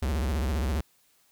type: tone with vibrato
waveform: square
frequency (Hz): 70.2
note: C#2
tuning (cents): +22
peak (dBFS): -26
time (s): 0.02-0.81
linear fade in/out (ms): 5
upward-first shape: sine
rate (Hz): 15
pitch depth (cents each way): 270
effects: white hiss -65 dBFS RMS until 1.31 s